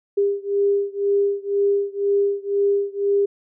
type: beating tone pair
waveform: sine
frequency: 400.8 / 402.8 Hz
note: G4 / G4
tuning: +38 / +47 cents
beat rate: 2 Hz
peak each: -20 / -21 dBFS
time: 0.17-3.26 s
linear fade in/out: 10 ms
effects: none